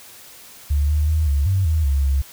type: tone with pitch steps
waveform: sine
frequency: 72.2 / 75.3 / 78.3 / 70.6 / 95.6 / 79.2 / 69.3 / 68.5 Hz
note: D2 / D2 / D#2 / C#2 / G2 / D#2 / C#2 / C#2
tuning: -29 / +44 / +11 / +32 / -43 / +31 / 0 / -20 cents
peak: -15 dBFS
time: 0.7-2.22 s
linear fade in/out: 10 ms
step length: 190 ms
effects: white hiss -43 dBFS RMS until 2.32 s